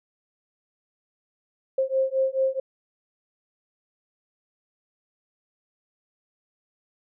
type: beating tone pair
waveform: sine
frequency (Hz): 528 / 532.6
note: C5 / C5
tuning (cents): +16 / +31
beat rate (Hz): 4.6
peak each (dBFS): -24 / -24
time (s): 1.78-2.6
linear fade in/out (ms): 5
effects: none